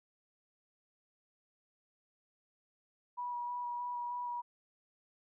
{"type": "tone with vibrato", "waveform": "sine", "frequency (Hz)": 970, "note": "B5", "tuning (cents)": -31, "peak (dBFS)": -36, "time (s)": [3.17, 4.42], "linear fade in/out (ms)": 20, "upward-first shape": "square", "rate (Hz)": 3.2, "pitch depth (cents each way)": 11, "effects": []}